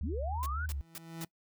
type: tone with vibrato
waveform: sine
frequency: 73.42 Hz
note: D2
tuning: in tune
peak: -34 dBFS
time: 0.01-0.81 s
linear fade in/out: 0 ms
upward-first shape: triangle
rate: 3.5 Hz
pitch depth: 150 cents each way
type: linear sweep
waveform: sine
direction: up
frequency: 174.61 to 1529 Hz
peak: -36 dBFS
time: 0.03-0.66 s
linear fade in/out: 5 ms
type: noise bursts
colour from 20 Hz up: white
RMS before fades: -43 dBFS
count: 4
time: 0.43-1.24 s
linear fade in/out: 0 ms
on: 30 ms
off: 230 ms
type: tone with exponential growth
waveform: 30% pulse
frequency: 164.81 Hz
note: E3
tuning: in tune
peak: -35 dBFS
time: 0.56-1.25 s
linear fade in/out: 5 ms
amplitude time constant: 150 ms
effects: noise-tail reverb RT60 0.1 s tail -22 dB re dry